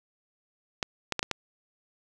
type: clicks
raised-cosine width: 0.2 ms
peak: -10 dBFS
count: 5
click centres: 0.828 / 1.123 / 1.193 / 1.229 / 1.313 s
effects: none